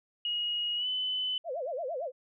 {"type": "tone with pitch glide", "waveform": "sine", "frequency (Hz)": [2887, 3017], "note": ["F#7", "F#7"], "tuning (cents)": [-43, 33], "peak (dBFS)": -29, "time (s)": [0.25, 1.38], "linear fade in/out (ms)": 2, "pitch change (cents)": 76, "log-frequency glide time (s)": [0.76, 0.88]}
{"type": "tone with vibrato", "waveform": "sine", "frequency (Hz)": 587.3, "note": "D5", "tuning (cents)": 0, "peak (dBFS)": -32, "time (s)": [1.44, 2.12], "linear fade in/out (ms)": 50, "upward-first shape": "sine", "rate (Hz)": 8.8, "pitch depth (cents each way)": 290}
{"effects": []}